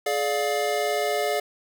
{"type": "chord", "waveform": "square", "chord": "D diminished", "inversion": "second", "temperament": "just", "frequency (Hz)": [422.9, 587.3, 704.8], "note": ["Ab4", "D5", "F5"], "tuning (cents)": [31, 0, 16], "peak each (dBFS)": -28, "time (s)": [0.06, 1.4], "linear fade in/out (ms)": 5, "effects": []}